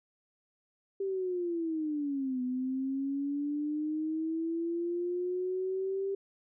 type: linear two-way sweep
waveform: sine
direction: down then up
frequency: 394.2 to 249.9 to 394.2 Hz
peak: -30 dBFS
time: 1-6.15 s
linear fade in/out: 5 ms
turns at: 2.42 s
effects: none